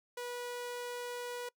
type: tone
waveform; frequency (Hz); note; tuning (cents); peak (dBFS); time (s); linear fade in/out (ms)
sawtooth; 487.3; B4; -23; -35; 0.17-1.49; 5
effects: noise-tail reverb RT60 0.1 s tail -24 dB re dry